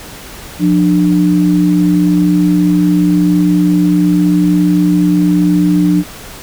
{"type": "tone pair together", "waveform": "sine", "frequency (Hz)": [177.3, 298.2], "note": ["F3", "D4"], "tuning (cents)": [26, 27], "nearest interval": "major sixth", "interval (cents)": 901, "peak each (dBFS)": -10, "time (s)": [0.59, 6.04], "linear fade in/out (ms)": 50, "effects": ["pink hiss -31 dBFS RMS until 6.42 s"]}